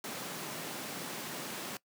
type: high-pass noise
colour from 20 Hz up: pink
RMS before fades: -41 dBFS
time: 0.04-1.77 s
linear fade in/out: 2 ms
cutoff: 160 Hz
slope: 24 dB/octave
effects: noise-tail reverb RT60 0.1 s tail -21 dB re dry